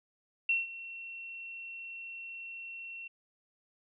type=tone with ADSR envelope; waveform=sine; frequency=2718 Hz; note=F7; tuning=48 cents flat; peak=-24 dBFS; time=0.49-3.08 s; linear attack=4 ms; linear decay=170 ms; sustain=-17 dB; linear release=9 ms; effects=none